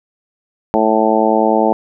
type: harmonic tone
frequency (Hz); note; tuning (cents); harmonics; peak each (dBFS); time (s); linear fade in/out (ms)
110; A2; 0; 2 / 3 / 4 / 5 / 6 / 7 / 8; -18 / -18 / -18 / -18 / -18 / -18 / -18; 0.74-1.73; 0
effects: none